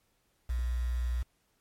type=tone with quantisation; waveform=sine; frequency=60.6 Hz; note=B1; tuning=32 cents flat; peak=-28 dBFS; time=0.49-1.23 s; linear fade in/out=10 ms; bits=8; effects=pink hiss -73 dBFS RMS until 1.6 s + MP3 64 kbps